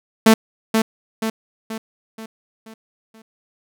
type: tone with echo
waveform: sawtooth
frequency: 221.9 Hz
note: A3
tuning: 15 cents sharp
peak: -4 dBFS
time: 0.26-0.34 s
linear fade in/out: 5 ms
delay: 480 ms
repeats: 6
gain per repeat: -6 dB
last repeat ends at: 3.22 s
effects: none